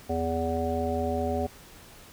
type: harmonic tone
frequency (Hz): 82.41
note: E2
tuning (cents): 0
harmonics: 1 / 3 / 5 / 7 / 9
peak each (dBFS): -32 / -32 / -32 / -32 / -32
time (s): 0.09-1.47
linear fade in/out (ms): 10
effects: pink hiss -50 dBFS RMS until 2.12 s